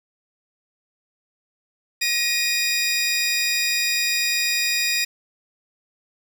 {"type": "tone pair together", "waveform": "20% pulse", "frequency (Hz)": [1888.8, 2464], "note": ["A#6", "D#7"], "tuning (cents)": [22, -17], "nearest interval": "perfect fourth", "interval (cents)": 461, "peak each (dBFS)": [-20, -16], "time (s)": [2.01, 5.05], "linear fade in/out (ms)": 10, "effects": ["8-bit"]}